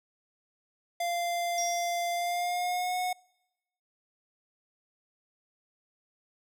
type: tone with pitch glide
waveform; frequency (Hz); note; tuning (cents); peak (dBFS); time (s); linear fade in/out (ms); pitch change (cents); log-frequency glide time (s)
square; 693 to 729.6; F5 to F#5; -14 to -24; -29; 1-3.13; 5; +90; 2.12-2.97
type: tone with exponential decay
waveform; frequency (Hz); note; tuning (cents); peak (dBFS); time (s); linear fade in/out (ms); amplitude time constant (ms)
sine; 5700; F8; +34; -29; 1.58-2.41; 1; 180
effects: noise-tail reverb RT60 1.0 s tail -26 dB re dry